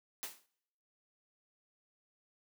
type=noise with exponential decay; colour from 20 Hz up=white; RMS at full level=-38 dBFS; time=0.23-0.46 s; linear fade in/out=0 ms; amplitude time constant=48 ms; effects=noise-tail reverb RT60 0.8 s tail -25 dB re dry + high-pass 200 Hz 12 dB/octave